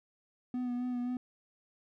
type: tone with vibrato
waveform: triangle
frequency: 246.9 Hz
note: B3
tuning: in tune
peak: -30 dBFS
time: 0.54-1.17 s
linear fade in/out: 2 ms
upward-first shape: sine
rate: 3.8 Hz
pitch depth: 25 cents each way
effects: none